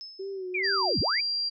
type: tone with exponential decay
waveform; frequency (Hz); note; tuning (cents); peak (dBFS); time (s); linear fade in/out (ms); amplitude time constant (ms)
sine; 5220; E8; -18; -36; 0.01-0.57; 0; 120
type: tone with vibrato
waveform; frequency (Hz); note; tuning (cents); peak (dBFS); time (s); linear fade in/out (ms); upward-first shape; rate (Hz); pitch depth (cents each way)
sine; 379; F#4; +42; -32; 0.19-0.93; 10; sine; 2.4; 67
type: linear two-way sweep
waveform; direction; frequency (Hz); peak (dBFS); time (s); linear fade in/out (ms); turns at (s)
sine; down then up; 2470 to 54.8 to 2470; -26; 0.54-1.21; 10; 1
type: tone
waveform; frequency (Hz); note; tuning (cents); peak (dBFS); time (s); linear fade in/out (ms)
sine; 4749; D8; +18; -26; 0.63-1.5; 20
effects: none